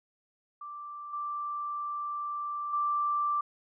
sine tone with level steps, 1174.7 Hz, D6, in tune, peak -39 / -32 / -26 dBFS, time 0.61-3.41 s, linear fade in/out 5 ms, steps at 1.13 / 2.73 s, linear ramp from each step 5 ms, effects none

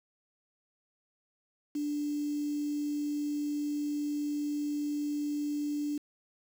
sine tone with quantisation, 293.7 Hz, D4, in tune, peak -30 dBFS, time 1.75-5.98 s, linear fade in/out 5 ms, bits 8, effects none

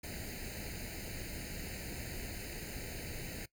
pink noise with comb filter, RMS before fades -43 dBFS, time 0.03-3.46 s, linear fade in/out 10 ms, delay 0.44 ms, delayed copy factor +0.9, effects noise-tail reverb RT60 0.1 s tail -19 dB re dry

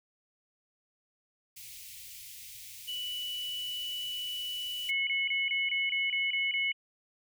white band-stop noise, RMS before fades -47 dBFS, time 1.56-4.91 s, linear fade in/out 10 ms, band 130 to 2100 Hz, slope 48 dB/octave
sine tone, 2960 Hz, F#7, in tune, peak -34 dBFS, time 2.87-6.73 s, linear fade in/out 20 ms
sine tone bursts, 2187 Hz, C#7, 24 cents flat, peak -28 dBFS, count 9, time 4.89-6.718 s, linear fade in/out 2 ms, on 180 ms, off 26 ms
effects none

